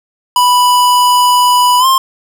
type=tone with pitch glide; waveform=square; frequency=987.8 to 1058.7 Hz; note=B5 to C6; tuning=0 to +20 cents; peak=-7 dBFS; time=0.36-1.98 s; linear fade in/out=2 ms; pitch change=+120 cents; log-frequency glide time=1.79-1.86 s; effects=none